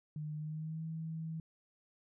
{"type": "tone with pitch glide", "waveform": "sine", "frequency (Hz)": [152, 161.04], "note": ["D#3", "E3"], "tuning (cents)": [-40, -40], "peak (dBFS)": -38, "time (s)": [0.16, 1.4], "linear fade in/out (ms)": 2, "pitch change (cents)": 100, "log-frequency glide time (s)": [0.37, 0.83], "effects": []}